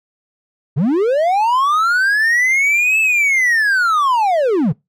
triangle linear two-way sweep, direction up then down, 119.8 to 2637 to 119.8 Hz, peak -10 dBFS, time 0.76-4.73 s, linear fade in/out 20 ms, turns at 3 s, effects noise-tail reverb RT60 0.2 s tail -23 dB re dry

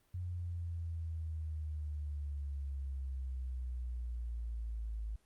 sine exponential sweep, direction down, 89.9 to 53.3 Hz, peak -37 dBFS, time 0.14-5.16 s, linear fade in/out 5 ms, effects pink hiss -73 dBFS RMS until 5.25 s + Opus 32 kbps

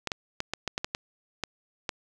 clicks, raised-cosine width 0.2 ms, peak -12 dBFS, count 10, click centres 0.073 / 0.118 / 0.404 / 0.536 / 0.677 / 0.779 / 0.845 / 0.949 / 1.437 / 1.892 s, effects none

